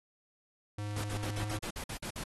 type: tone with pitch glide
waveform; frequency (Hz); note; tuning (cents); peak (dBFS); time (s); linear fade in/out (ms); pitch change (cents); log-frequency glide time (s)
square; 103.8 to 105.25; G#2 to G#2; 0 to +24; -36; 0.78-1.59; 5; +24; 1.35-1.44
type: noise bursts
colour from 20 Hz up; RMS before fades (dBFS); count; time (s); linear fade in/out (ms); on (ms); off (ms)
pink; -40; 10; 0.96-2.239; 5; 82; 51
effects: AAC 32 kbps